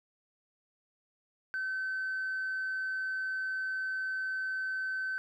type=tone with tanh clipping; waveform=triangle; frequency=1532 Hz; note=G6; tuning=40 cents flat; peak=-32 dBFS; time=1.54-5.18 s; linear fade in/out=0 ms; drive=5 dB; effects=none